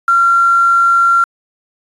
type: tone with quantisation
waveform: sine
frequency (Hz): 1374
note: F6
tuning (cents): -29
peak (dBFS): -7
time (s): 0.08-1.24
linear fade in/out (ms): 2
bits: 5
effects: resampled to 22050 Hz